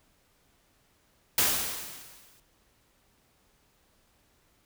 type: noise with exponential decay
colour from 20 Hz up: white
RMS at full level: -22 dBFS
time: 1.38-2.4 s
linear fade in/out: 2 ms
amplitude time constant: 220 ms
effects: pink hiss -67 dBFS RMS until 4.65 s